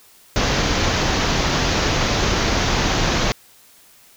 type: low-pass noise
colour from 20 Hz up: pink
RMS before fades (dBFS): -19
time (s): 0.36-3.32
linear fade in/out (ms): 0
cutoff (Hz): 6700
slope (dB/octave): 96
effects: white hiss -50 dBFS RMS until 4.16 s